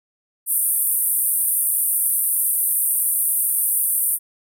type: band-pass noise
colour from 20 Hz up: pink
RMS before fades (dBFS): -20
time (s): 0.46-4.19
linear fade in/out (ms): 50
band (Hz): 8900 to 15000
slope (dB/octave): 96
effects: none